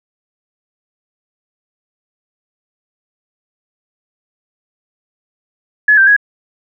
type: tone with pitch steps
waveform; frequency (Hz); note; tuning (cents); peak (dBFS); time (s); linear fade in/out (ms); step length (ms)
sine; 1702 / 1570 / 1663; G#6 / G6 / G#6; +42 / +2 / +2; -5; 5.88-6.165; 5; 95
effects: none